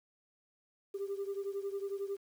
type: beating tone pair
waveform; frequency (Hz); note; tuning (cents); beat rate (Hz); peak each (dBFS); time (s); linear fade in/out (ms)
sine; 393.6 / 404.6; G4 / G#4; +7 / -45; 11; -36 / -39; 0.94-2.17; 10
effects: tanh soft clip ceiling -31 dBFS + 10-bit